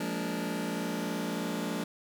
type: chord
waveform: sawtooth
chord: Bb dominant seventh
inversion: second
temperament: just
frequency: 174.81 / 209.8 / 233.1 / 291.4 Hz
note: F3 / Ab3 / Bb3 / D4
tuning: +2 / +18 / 0 / -13 cents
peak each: -33 dBFS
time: 0-1.84 s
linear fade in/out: 5 ms
effects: none